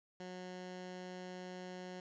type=tone; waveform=15% pulse; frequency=182.4 Hz; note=F#3; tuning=24 cents flat; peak=-39 dBFS; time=0.2-2 s; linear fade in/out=2 ms; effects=resampled to 16000 Hz